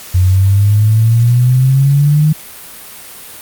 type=exponential sweep; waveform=sine; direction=up; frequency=89.6 to 155.56 Hz; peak=-6 dBFS; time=0.14-2.33 s; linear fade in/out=10 ms; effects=white hiss -32 dBFS RMS until 3.41 s + Opus 48 kbps